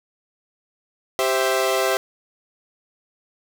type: chord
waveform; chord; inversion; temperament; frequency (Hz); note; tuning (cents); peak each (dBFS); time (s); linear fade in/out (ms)
sawtooth; C major; second; equal; 392 / 523.3 / 659.3; G4 / C5 / E5; 0 / 0 / 0; -19; 1.19-1.97; 0
effects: none